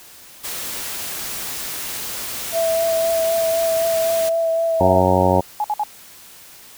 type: noise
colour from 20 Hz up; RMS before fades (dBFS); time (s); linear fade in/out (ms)
white; -28; 0.43-4.3; 20
type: tone with vibrato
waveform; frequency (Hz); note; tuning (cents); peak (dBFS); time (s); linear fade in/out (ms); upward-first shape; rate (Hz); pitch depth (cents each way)
sine; 659.3; E5; 0; -16; 2.52-5.02; 50; sine; 3.9; 15
type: harmonic tone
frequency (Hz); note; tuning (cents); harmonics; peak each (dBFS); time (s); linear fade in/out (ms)
92.4; F#2; -2; 1 / 2 / 3 / 4 / 5 / 6 / 7 / 8 / 9 / 10; -21 / -22 / -24 / -23 / -25 / -19 / -23 / -23 / -23 / -21; 4.8-5.41; 10
type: tone bursts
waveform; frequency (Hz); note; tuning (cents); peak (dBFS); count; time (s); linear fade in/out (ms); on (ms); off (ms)
sine; 841; G#5; +22; -17; 3; 5.6-5.836; 2; 42; 55
effects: white hiss -43 dBFS RMS until 6.77 s